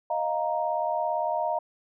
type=chord; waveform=sine; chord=Eb suspended second; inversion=none; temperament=just; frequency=622.3 / 700 / 933.4 Hz; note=Eb5 / F5 / Bb5; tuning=0 / +4 / +2 cents; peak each=-29 dBFS; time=0.1-1.59 s; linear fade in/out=5 ms; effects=none